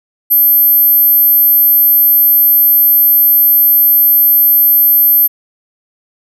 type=tone; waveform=sine; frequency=12900 Hz; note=G9; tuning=48 cents sharp; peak=-5 dBFS; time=0.3-5.28 s; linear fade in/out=20 ms; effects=none